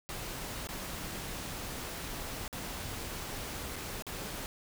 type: noise with dropouts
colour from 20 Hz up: pink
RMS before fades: -40 dBFS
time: 0.09-4.46 s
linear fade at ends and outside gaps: 0 ms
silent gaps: 0.671-0.689 / 2.479-2.528 / 3.759-3.763 / 4.023-4.067 s
effects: none